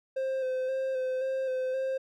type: tone with vibrato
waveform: triangle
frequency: 522 Hz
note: C5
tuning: 4 cents flat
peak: -26 dBFS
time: 0.16-1.98 s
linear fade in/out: 10 ms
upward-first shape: square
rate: 1.9 Hz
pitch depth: 22 cents each way
effects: none